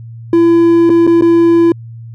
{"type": "tone with dropouts", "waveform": "triangle", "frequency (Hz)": 336.7, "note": "E4", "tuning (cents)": 37, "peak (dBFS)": -3, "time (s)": [0.33, 1.72], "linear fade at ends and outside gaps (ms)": 2, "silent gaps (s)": [[0.895, 0.9], [1.068, 1.074], [1.211, 1.221]], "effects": ["added 115 Hz sine -27 dBFS peak until 2.14 s"]}